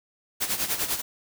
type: noise with tremolo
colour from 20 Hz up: white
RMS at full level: -25 dBFS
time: 0.4-1.02 s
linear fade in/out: 20 ms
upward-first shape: sine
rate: 10 Hz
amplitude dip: 70%
effects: none